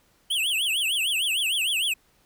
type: tone with vibrato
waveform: square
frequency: 2951 Hz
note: F#7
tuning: 5 cents flat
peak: -23 dBFS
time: 0.3-1.94 s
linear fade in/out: 10 ms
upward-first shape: triangle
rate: 6.6 Hz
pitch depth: 290 cents each way
effects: pink hiss -63 dBFS RMS until 2.25 s